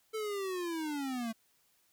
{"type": "linear sweep", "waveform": "square", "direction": "down", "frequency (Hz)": [444, 219.8], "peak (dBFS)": -35, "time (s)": [0.13, 1.33], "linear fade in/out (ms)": 20, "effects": ["white hiss -71 dBFS RMS until 1.92 s"]}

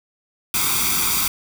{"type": "noise with comb filter", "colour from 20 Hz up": "white", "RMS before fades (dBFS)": -20, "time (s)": [0.54, 1.28], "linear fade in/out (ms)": 2, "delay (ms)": 0.85, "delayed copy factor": 0.8, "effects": []}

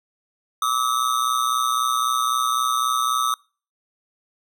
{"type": "ring-modulated tone", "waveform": "square", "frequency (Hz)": 1224, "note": "D#6", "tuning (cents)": -29, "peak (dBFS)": -17, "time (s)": [0.62, 3.34], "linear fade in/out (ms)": 2, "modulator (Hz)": 61.9, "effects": ["noise-tail reverb RT60 0.4 s tail -26 dB re dry"]}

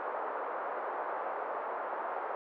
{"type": "band-pass noise", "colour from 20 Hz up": "pink", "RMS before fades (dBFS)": -37, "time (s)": [0, 2.35], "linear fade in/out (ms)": 0, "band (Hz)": [500, 1300], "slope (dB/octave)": 24, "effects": []}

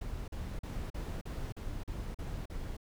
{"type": "noise bursts", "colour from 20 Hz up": "brown", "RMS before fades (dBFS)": -39, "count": 9, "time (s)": [0.01, 2.768], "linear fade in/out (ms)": 5, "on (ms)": 270, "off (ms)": 41, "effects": []}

